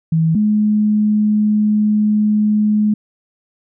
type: tone pair in turn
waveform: sine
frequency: 161.7 / 211.4 Hz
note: E3 / G#3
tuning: -33 / +31 cents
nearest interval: perfect fourth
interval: 464 cents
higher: second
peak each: -11 dBFS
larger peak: neither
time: 0.12-0.35 / 0.35-2.94 s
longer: second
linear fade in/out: 5 ms
effects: none